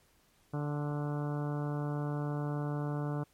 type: harmonic tone with a mistuned harmonic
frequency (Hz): 146.6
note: D3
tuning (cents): -3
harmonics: 1 / 2 / 3 / 4 / 5 / 6 / 7 / 8 / 9 / 10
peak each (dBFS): -33 / -39 / -43 / -45 / -47 / -49 / -50 / -51 / -52 / -53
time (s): 0.53-3.24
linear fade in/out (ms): 10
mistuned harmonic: 7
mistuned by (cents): +20
effects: pink hiss -68 dBFS RMS until 3.33 s + MP3 64 kbps